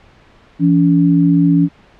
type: tone pair together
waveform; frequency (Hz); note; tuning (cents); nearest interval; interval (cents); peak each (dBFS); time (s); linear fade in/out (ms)
sine; 168.67 / 283.9; E3 / C#4; +40 / +41; major sixth; 901; -11; 0.59-1.69; 50
effects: pink hiss -47 dBFS RMS until 1.99 s + low-pass 3000 Hz 12 dB/octave